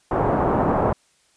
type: low-pass noise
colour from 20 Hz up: white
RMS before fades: -20 dBFS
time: 0.11-0.93 s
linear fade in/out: 5 ms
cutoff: 960 Hz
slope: 24 dB/octave
effects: white hiss -61 dBFS RMS until 1.36 s + resampled to 22050 Hz